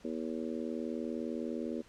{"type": "harmonic tone", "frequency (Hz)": 79.9, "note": "D#2", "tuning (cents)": 47, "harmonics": [3, 4, 5, 6, 7], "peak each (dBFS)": [-38, -40, -42, -44, -45], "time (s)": [0.04, 1.82], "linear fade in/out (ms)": 10, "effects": ["pink hiss -60 dBFS RMS until 1.88 s", "low-pass 7000 Hz 12 dB/octave"]}